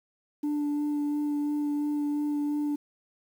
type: tone with vibrato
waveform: sine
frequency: 293.7 Hz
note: D4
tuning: in tune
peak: -23 dBFS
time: 0.43-2.76 s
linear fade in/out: 10 ms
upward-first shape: sine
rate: 2.9 Hz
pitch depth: 12 cents each way
effects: tanh soft clip ceiling -25 dBFS + 9-bit